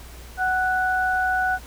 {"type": "tone pair together", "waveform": "sine", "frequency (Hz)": [745.1, 1480], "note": ["F#5", "F#6"], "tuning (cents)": [12, 0], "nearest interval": "octave", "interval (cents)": 1188, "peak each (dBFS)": -22, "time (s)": [0.37, 1.59], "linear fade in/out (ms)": 50, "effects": ["added 60 Hz sine -40 dBFS peak until 1.66 s", "pink hiss -45 dBFS RMS until 1.66 s"]}